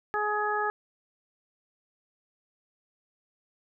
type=harmonic tone; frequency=420 Hz; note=G#4; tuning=19 cents sharp; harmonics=1 / 2 / 3 / 4; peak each=-32 / -30 / -31 / -32 dBFS; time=0.14-0.7 s; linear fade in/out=0 ms; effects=none